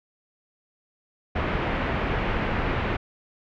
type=low-pass noise; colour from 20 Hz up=pink; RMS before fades=-26 dBFS; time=1.35-2.97 s; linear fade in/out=10 ms; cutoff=2600 Hz; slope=24 dB/octave; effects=none